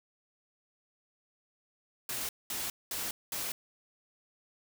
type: noise bursts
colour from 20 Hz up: white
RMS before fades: -36 dBFS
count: 4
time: 2.09-3.52 s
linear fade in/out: 2 ms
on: 200 ms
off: 210 ms
effects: none